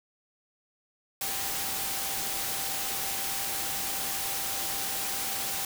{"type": "tone in noise", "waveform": "sine", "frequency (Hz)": 784, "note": "G5", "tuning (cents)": 0, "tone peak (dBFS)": -42, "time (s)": [1.21, 5.65], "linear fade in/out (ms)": 2, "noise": "white", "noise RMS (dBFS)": -32, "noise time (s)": [1.21, 5.65], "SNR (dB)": -13, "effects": []}